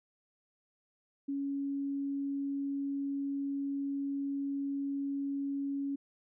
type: tone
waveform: sine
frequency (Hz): 278.7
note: C#4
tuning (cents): +9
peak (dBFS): -32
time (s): 1.28-5.96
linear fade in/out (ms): 10
effects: none